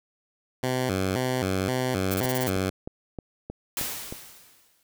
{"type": "tone with vibrato", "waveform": "10% pulse", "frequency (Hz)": 110, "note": "A2", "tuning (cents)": 0, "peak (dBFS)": -16, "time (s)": [0.63, 2.7], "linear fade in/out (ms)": 5, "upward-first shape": "square", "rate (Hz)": 1.9, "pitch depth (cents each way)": 260}
{"type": "noise bursts", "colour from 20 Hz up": "blue", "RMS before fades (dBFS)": -32, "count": 7, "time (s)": [2.11, 2.498], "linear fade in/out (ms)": 5, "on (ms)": 34, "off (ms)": 25}
{"type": "click train", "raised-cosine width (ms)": 2, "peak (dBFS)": -21, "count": 7, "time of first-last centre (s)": [2.25, 4.125], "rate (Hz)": 3.2}
{"type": "noise with exponential decay", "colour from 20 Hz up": "white", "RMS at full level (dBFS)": -28, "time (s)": [3.77, 4.83], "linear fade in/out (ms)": 1, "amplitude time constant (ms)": 230}
{"effects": []}